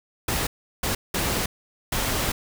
pink noise bursts at uneven times, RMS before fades -25 dBFS, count 4, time 0.28-0.47 / 0.83-0.95 / 1.14-1.46 / 1.92-2.32 s, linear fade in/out 5 ms, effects none

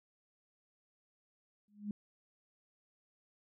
sine tone with exponential growth, 206.9 Hz, G#3, 6 cents flat, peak -33 dBFS, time 1.68-1.91 s, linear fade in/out 2 ms, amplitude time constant 49 ms, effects none

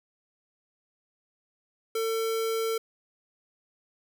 square tone, 450 Hz, A4, 39 cents sharp, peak -27 dBFS, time 1.95-2.78 s, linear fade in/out 5 ms, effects none

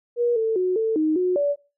sine tone with pitch steps, 478.4 / 445.6 / 367.2 / 444.9 / 311.4 / 363.9 / 575 Hz, A#4 / A4 / F#4 / A4 / D#4 / F#4 / D5, +45 / +22 / -13 / +19 / +2 / -29 / -37 cents, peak -18 dBFS, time 0.16-1.56 s, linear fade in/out 50 ms, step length 200 ms, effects noise-tail reverb RT60 0.3 s tail -18 dB re dry

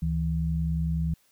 sine tone pair together, 71.6 / 162.23 Hz, D2 / E3, -43 / -27 cents, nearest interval octave + major second, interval 1416 cents, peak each -28 / -26 dBFS, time 0.02-1.14 s, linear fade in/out 5 ms, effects white hiss -65 dBFS RMS until 1.31 s

